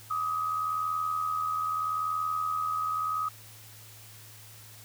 sine tone pair together, 1179.2 / 1260 Hz, D6 / D#6, +7 / +21 cents, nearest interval minor second, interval 114 cents, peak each -36 / -28 dBFS, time 0.1-3.29 s, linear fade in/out 10 ms, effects added 108 Hz sine -52 dBFS peak until 4.84 s + white hiss -51 dBFS RMS until 4.84 s

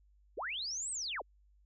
sine linear two-way sweep, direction up then down, 277.2 to 8372 to 277.2 Hz, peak -36 dBFS, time 0.37-1.22 s, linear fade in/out 10 ms, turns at 0.91 s, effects added 50 Hz sine -63 dBFS peak until 1.65 s

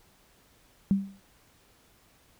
sine tone with exponential decay, 196 Hz, G3, in tune, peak -17 dBFS, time 0.91-1.2 s, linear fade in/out 0 ms, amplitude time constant 61 ms, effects pink hiss -62 dBFS RMS until 2.39 s

